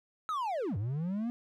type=linear two-way sweep; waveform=triangle; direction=down then up; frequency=1318.5 to 93 to 244.1 Hz; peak=-29 dBFS; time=0.29-1.3 s; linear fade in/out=0 ms; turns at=0.77 s; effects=none